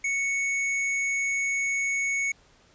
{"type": "tone", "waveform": "square", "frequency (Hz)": 2217, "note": "C#7", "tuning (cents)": 0, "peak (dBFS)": -25, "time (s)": [0.04, 2.32], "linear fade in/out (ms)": 5, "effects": ["pink hiss -59 dBFS RMS until 2.74 s", "resampled to 16000 Hz"]}